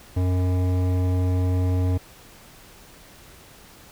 triangle tone with hard clipping, 91.2 Hz, F#2, 24 cents flat, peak -21 dBFS, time 0.16-1.98 s, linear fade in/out 10 ms, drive 18 dB, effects pink hiss -48 dBFS RMS until 3.91 s

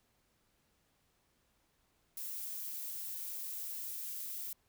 violet noise, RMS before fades -42 dBFS, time 2.17-4.53 s, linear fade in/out 2 ms, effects pink hiss -75 dBFS RMS until 4.68 s

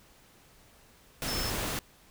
sine tone in noise, 5274 Hz, E8, in tune, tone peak -35 dBFS, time 1.28-1.5 s, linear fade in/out 0 ms, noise pink, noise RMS -33 dBFS, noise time 1.22-1.79 s, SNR -5 dB, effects pink hiss -59 dBFS RMS until 2.1 s

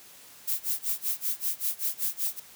violet noise with tremolo, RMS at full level -27 dBFS, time 0.47-2.4 s, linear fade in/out 10 ms, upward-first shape sine, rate 5.2 Hz, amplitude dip 100%, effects white hiss -51 dBFS RMS until 2.55 s + high-pass 60 Hz 12 dB/octave

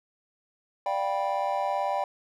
triangle chord, G dominant seventh, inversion second, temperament just, 588 / 705.6 / 784 / 980 Hz, D5 / F5 / G5 / B5, +2 / +18 / 0 / -14 cents, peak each -29 / -32 / -27 / -30 dBFS, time 0.86-2.04 s, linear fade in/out 2 ms, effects none

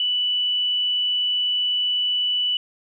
sine tone, 2968 Hz, F#7, 5 cents sharp, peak -19 dBFS, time 0-2.57 s, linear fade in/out 2 ms, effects none

